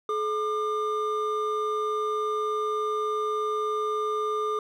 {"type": "tone pair together", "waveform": "triangle", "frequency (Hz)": [427.8, 1200], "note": ["A4", "D6"], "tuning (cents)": [-49, 37], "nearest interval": "octave + tritone", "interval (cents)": 1786, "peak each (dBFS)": -26, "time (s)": [0.09, 4.59], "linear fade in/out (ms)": 2, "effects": []}